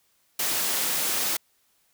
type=high-pass noise; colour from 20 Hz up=white; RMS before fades=-26 dBFS; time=0.39-1.37 s; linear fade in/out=5 ms; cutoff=160 Hz; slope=12 dB/octave; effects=white hiss -67 dBFS RMS until 1.93 s

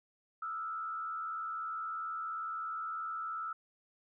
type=tone with frequency modulation; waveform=sine; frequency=1318.5 Hz; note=E6; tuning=in tune; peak=-36 dBFS; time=0.42-3.53 s; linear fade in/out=5 ms; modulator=81.1 Hz; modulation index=0.68; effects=none

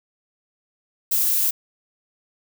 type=noise; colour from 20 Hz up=violet; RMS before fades=-20 dBFS; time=1.11-1.51 s; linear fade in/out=10 ms; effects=none

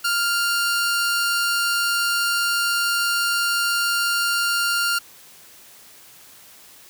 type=tone pair together; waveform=sawtooth; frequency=1396.9 / 4497 Hz; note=F6 / C#8; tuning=0 / +24 cents; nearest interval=octave + minor sixth; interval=2024 cents; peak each=-16 / -25 dBFS; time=0.04-4.99 s; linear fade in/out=10 ms; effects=white hiss -47 dBFS RMS until 6.89 s + high-pass 60 Hz 12 dB/octave

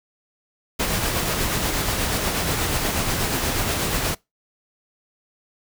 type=noise with tremolo; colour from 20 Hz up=pink; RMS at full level=-22 dBFS; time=0.79-4.15 s; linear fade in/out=10 ms; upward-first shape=sine; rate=8.3 Hz; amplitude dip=30%; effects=noise-tail reverb RT60 0.2 s tail -23 dB re dry

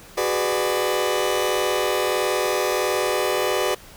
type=chord; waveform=sawtooth; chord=G# half-diminished seventh; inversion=third; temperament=just; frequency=373.8 / 415.3 / 498.4 / 598 Hz; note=F#4 / G#4 / B4 / D5; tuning=+18 / 0 / +16 / +31 cents; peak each=-21 / -23 / -21 / -22 dBFS; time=0.17-3.75 s; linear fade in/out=10 ms; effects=pink hiss -45 dBFS RMS until 3.96 s

